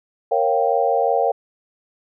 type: chord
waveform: sine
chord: G half-diminished seventh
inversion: first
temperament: equal with one note detuned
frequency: 466.2 / 549.3 / 698.5 / 784 Hz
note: Bb4 / Db5 / F5 / G5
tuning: 0 / -16 / 0 / 0 cents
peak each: -21 dBFS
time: 0.31-1.32 s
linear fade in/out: 10 ms
effects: none